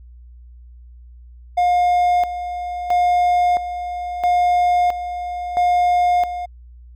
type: tone with tremolo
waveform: triangle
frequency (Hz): 712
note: F5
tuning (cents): +33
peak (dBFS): -11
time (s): 1.57-6.46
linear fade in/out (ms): 10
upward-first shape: square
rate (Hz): 0.75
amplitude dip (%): 70
effects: added 60 Hz sine -39 dBFS peak until 6.95 s